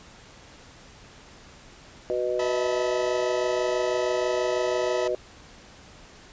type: harmonic tone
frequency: 123.47 Hz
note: B2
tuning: in tune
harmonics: 3 / 4 / 5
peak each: -28 / -28 / -28 dBFS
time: 2.1-5.15 s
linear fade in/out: 0 ms
type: chord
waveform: sawtooth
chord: E suspended fourth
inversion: none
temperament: equal with one note detuned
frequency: 643.5 / 880 / 987.8 Hz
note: E5 / A5 / B5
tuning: -42 / 0 / 0 cents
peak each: -28 / -33 / -31 dBFS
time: 2.39-5.08 s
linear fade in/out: 5 ms
effects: pink hiss -49 dBFS RMS until 6.32 s + resampled to 16000 Hz